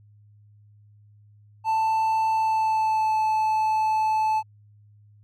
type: tone with pitch glide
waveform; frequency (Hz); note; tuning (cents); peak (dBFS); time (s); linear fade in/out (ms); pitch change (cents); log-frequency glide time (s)
triangle; 884 to 870.3; A5 to A5; +8 to -19; -18; 1.64-4.43; 50; -27; 2.32-3.19
effects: added 104 Hz sine -51 dBFS peak until 5.23 s